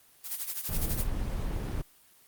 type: noise with tremolo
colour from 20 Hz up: blue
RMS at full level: -32 dBFS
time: 0.23-1.07 s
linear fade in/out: 50 ms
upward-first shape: sine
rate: 12 Hz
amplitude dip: 75%
type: noise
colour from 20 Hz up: brown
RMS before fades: -31 dBFS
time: 0.68-1.82 s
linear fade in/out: 10 ms
effects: white hiss -60 dBFS RMS until 2.27 s + Opus 24 kbps